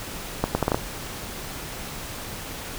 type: accelerating click train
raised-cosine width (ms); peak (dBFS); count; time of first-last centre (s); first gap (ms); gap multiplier
1; -6; 6; 0.44-0.745; 110; 0.7
effects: pink hiss -35 dBFS RMS until 2.78 s